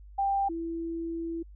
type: tone pair in turn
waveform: sine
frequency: 790 / 332.2 Hz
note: G5 / E4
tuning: +13 / +13 cents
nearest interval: octave + minor third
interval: 1500 cents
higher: first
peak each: -24 / -31 dBFS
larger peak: first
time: 0.18-0.49 / 0.49-1.43 s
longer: second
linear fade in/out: 10 ms
effects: added 50 Hz sine -46 dBFS peak until 1.55 s